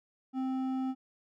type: tone with hard clipping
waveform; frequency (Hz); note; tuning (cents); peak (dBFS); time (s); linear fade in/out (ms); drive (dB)
sine; 261.6; C4; 0; -32; 0.33-0.95; 50; 8
effects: none